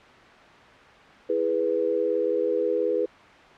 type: chord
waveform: sine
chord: E major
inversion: none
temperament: equal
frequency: 329.6 / 415.3 / 493.9 Hz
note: E4 / G#4 / B4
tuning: 0 / 0 / 0 cents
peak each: -30 / -26 / -24 dBFS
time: 1.29-3.06 s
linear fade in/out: 10 ms
effects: white hiss -48 dBFS RMS until 3.57 s + low-pass 2000 Hz 12 dB/octave